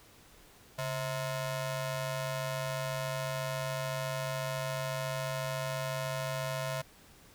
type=ring-modulated tone; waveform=sawtooth; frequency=392 Hz; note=G4; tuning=in tune; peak=-26 dBFS; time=0.78-6.82 s; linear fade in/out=10 ms; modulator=253 Hz; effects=pink hiss -58 dBFS RMS until 7.34 s